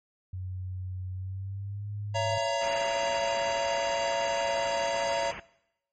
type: tone with pitch glide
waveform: sine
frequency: 92.5 to 103.23 Hz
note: F#2 to G#2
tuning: 0 to -10 cents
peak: -33 dBFS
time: 0.33-2.38 s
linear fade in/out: 5 ms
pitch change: +190 cents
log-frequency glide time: 1.12-1.9 s
type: chord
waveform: square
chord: A# diminished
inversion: first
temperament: just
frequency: 559.4 / 671.3 / 932.3 Hz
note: C#5 / E5 / A#5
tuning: +16 / +31 / 0 cents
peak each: -32 dBFS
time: 2.14-5.32 s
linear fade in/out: 20 ms
type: low-pass noise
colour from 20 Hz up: white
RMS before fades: -41 dBFS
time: 2.61-5.4 s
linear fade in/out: 5 ms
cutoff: 3000 Hz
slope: 96 dB/octave
effects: noise-tail reverb RT60 0.8 s tail -20 dB re dry + MP3 32 kbps